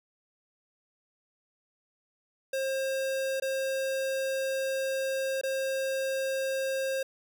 square tone with dropouts, 534 Hz, C5, 35 cents sharp, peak -29 dBFS, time 2.53-7.03 s, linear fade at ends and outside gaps 5 ms, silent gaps 3.4-3.421 / 5.413-5.434 s, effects none

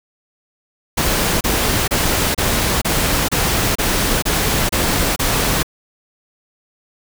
pink noise bursts, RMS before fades -17 dBFS, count 10, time 0.97-5.631 s, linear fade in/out 10 ms, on 440 ms, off 29 ms, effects none

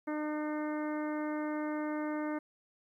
harmonic tone, 302.8 Hz, D#4, 47 cents flat, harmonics 1 / 2 / 3 / 4 / 5 / 6 / 7, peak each -34 / -40 / -44 / -46 / -48 / -50 / -51 dBFS, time 0.07-2.39 s, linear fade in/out 10 ms, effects 12-bit

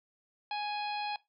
harmonic tone, 832 Hz, G#5, 3 cents sharp, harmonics 1 / 2 / 3 / 4 / 5 / 6, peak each -34 / -47 / -42 / -46 / -43 / -53 dBFS, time 0.51-1.16 s, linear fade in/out 2 ms, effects noise-tail reverb RT60 0.2 s tail -19 dB re dry

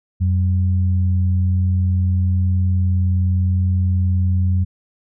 sine tone pair together, 89.9 / 190.49 Hz, F#2 / G3, -49 / -49 cents, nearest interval octave + minor second, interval 1300 cents, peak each -14 / -25 dBFS, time 0.2-4.65 s, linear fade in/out 20 ms, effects none

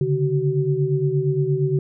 sine tone cluster, 138.6 / 147.2 / 377.9 Hz, C#3 / D3 / F#4, 0 / +4 / +37 cents, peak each -22 dBFS, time 0.01-1.79 s, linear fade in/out 2 ms, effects none

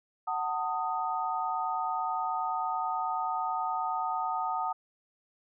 sine chord, D# diminished, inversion first, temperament just, 746.7 / 896 / 1244.5 Hz, F#5 / A5 / D#6, +16 / +31 / 0 cents, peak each -33 dBFS, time 0.27-4.73 s, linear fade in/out 10 ms, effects none

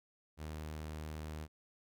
sawtooth tone, 77.2 Hz, D#2, 13 cents flat, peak -38 dBFS, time 0.37-1.48 s, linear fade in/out 50 ms, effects none

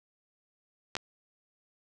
clicks, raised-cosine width 0.2 ms, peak -16 dBFS, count 2, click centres 0.953 / 0.967 s, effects none

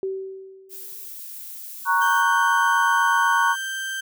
sine tone with exponential decay, 383.5 Hz, G4, 38 cents flat, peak -22 dBFS, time 0.03-1.09 s, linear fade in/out 1 ms, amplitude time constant 230 ms
violet noise, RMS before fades -37 dBFS, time 0.69-2.24 s, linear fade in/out 50 ms
sine chord, F# major, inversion first, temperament equal, 932.3 / 1108.7 / 1480 Hz, A#5 / C#6 / F#6, 0 / 0 / 0 cents, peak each -21 dBFS, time 1.85-3.56 s, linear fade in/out 50 ms
35% pulse tone, 1568 Hz, G6, in tune, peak -25 dBFS, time 2.01-4.01 s, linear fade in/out 10 ms
effects none

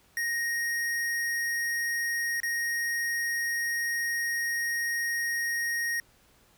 square tone with dropouts, 1869 Hz, A#6, 4 cents sharp, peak -28 dBFS, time 0.17-6 s, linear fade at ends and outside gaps 1 ms, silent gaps 2.402-2.432 s, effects pink hiss -62 dBFS RMS until 6.57 s

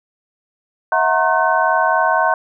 sine tone cluster, 646 / 730 / 925 / 1076 / 1519 Hz, E5 / F#5 / A#5 / C6 / F#6, -35 / -24 / -14 / +48 / +45 cents, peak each -19 dBFS, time 0.92-2.34 s, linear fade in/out 2 ms, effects none

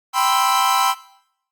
45% pulse chord, C major seventh, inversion second, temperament equal, 784 / 987.8 / 1046.5 / 1318.5 Hz, G5 / B5 / C6 / E6, 0 / 0 / 0 / 0 cents, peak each -21 dBFS, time 0.13-0.95 s, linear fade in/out 50 ms, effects noise-tail reverb RT60 0.7 s tail -18 dB re dry + Opus 48 kbps

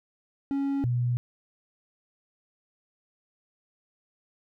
triangle / sine tone pair in turn, 277.2 / 121.99 Hz, C#4 / B2, 0 / -21 cents, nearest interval octave + major second, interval 1421 cents, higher first, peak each -23 dBFS, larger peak neither, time 0.51-0.84 / 0.84-1.17 s, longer neither, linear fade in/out 0 ms, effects none

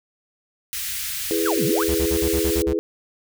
white band-stop noise, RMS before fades -28 dBFS, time 0.73-2.62 s, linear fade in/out 0 ms, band 100 to 1600 Hz, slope 24 dB/octave
sine chord, E major, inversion none, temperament equal, 329.6 / 415.3 / 493.9 Hz, E4 / G#4 / B4, 0 / 0 / 0 cents, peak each -23 / -23 / -28 dBFS, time 1.31-2.79 s, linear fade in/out 0 ms
sine exponential two-way sweep, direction down then up, 1821 to 123.47 to 1821 Hz, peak -23 dBFS, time 1.45-1.84 s, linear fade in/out 10 ms, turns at 1.65 s
square tone bursts, 69.4 Hz, C#2, 3 cents sharp, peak -24 dBFS, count 8, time 1.88-2.734 s, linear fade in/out 10 ms, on 70 ms, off 42 ms
effects none

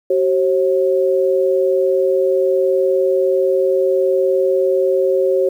sine tone pair together, 379.7 / 539 Hz, F#4 / C#5, +45 / -49 cents, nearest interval tritone, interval 606 cents, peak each -15 dBFS, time 0.1-5.49 s, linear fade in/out 5 ms, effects 8-bit

